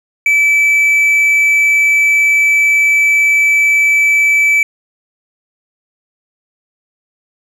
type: tone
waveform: triangle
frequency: 2309 Hz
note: D7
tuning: 30 cents flat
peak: -6 dBFS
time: 0.26-4.63 s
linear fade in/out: 2 ms
effects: none